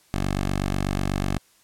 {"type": "tone", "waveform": "10% pulse", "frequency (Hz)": 48.12, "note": "G1", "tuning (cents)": -31, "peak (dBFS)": -15, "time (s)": [0.14, 1.38], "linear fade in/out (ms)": 0, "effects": ["white hiss -59 dBFS RMS until 1.63 s", "low-pass 12000 Hz 12 dB/octave"]}